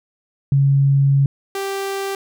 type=tone pair in turn; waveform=sine / sawtooth; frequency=138.59 / 392 Hz; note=C#3 / G4; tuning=0 / 0 cents; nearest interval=octave + tritone; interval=1800 cents; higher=second; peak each=-11 / -18 dBFS; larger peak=first; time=0.52-1.26 / 1.55-2.15 s; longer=first; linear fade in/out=2 ms; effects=none